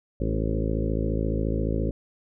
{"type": "harmonic tone with a mistuned harmonic", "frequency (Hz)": 54.4, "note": "A1", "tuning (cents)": -19, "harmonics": [1, 2, 3, 4, 5, 6, 7, 8, 9, 10], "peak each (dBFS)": [-27, -30, -32, -33, -34, -35, -35, -36, -37, -37], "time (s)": [0.2, 1.91], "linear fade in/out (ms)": 5, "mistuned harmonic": 5, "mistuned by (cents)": 25, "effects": []}